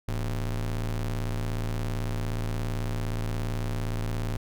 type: ring-modulated tone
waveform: square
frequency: 66.8 Hz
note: C2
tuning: 36 cents sharp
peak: -25 dBFS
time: 0.08-4.37 s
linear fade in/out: 5 ms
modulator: 38.1 Hz
effects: none